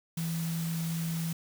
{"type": "tone in noise", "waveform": "sine", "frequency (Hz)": 164.81, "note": "E3", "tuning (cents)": 0, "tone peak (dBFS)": -30, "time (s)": [0.17, 1.33], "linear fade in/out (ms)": 5, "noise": "white", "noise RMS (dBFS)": -42, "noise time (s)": [0.17, 1.33], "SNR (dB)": 9, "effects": []}